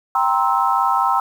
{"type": "chord", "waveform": "sine", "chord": "C dominant seventh", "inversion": "second", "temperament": "just", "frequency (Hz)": [784.9, 941.9, 1046.5, 1308.1], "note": ["G5", "Bb5", "C6", "E6"], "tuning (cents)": [2, 18, 0, -14], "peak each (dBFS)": -20, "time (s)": [0.15, 1.2], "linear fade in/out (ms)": 2, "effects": ["7-bit"]}